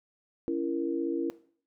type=chord; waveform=sine; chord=A# diminished; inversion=first; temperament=just; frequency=279.7 / 335.6 / 466.2 Hz; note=C#4 / E4 / A#4; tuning=+16 / +31 / 0 cents; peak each=-33 / -29 / -35 dBFS; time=0.48-1.3 s; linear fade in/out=0 ms; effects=noise-tail reverb RT60 0.5 s tail -18 dB re dry